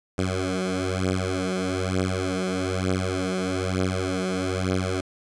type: beating tone pair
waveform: 10% pulse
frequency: 92.5 / 93.6 Hz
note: F#2 / F#2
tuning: 0 / +20 cents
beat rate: 1.1 Hz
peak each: -19 / -18 dBFS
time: 0.18-5.01 s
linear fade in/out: 5 ms
effects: resampled to 22050 Hz